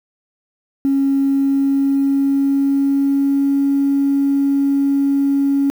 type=tone with pitch glide; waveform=triangle; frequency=274.4 to 278.2 Hz; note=C#4 to C#4; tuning=-17 to +6 cents; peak=-9 dBFS; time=0.85-5.7 s; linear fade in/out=0 ms; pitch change=+23 cents; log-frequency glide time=1.21-3.63 s; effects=tanh soft clip ceiling -10 dBFS + 7-bit